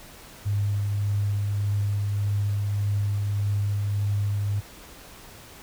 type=tone with tremolo; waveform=sine; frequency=101.8 Hz; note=G#2; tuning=34 cents flat; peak=-21 dBFS; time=0.45-4.61 s; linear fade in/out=20 ms; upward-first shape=triangle; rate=1.7 Hz; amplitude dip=25%; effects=pink hiss -46 dBFS RMS until 5.62 s